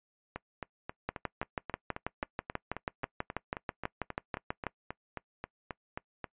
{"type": "two click trains", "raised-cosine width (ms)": 0.5, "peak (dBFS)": [-17, -22], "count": [23, 23], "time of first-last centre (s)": [[1.09, 4.667], [0.36, 6.242]], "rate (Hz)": [6.15, 3.74], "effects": ["noise-tail reverb RT60 0.1 s tail -22 dB re dry", "resampled to 8000 Hz"]}